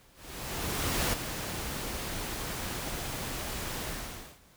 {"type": "noise with ADSR envelope", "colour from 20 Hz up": "pink", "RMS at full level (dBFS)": -28, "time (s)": [0.14, 4.4], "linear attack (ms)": 990, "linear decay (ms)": 12, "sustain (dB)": -8, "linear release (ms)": 540, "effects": ["pink hiss -60 dBFS RMS until 4.56 s"]}